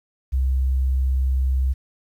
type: tone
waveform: sine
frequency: 65.41 Hz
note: C2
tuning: in tune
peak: -17 dBFS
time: 0.32-1.74 s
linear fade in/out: 20 ms
effects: 9-bit